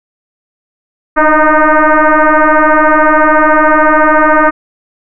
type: tone with frequency modulation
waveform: sine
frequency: 301.1 Hz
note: D4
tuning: 43 cents sharp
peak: -4 dBFS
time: 1.16-4.51 s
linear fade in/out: 20 ms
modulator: 308 Hz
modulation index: 4.6
effects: none